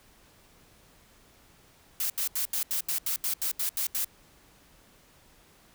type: noise bursts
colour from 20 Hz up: blue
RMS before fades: -29 dBFS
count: 12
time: 2-4.046 s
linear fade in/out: 2 ms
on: 99 ms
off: 78 ms
effects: pink hiss -59 dBFS RMS until 5.74 s